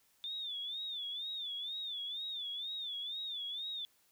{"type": "tone with vibrato", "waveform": "sine", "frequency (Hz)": 3551, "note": "A7", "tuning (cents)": 15, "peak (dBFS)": -38, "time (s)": [0.24, 3.85], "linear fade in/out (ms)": 0, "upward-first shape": "sine", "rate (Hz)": 2.1, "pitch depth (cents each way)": 120, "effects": ["white hiss -71 dBFS RMS until 4.11 s"]}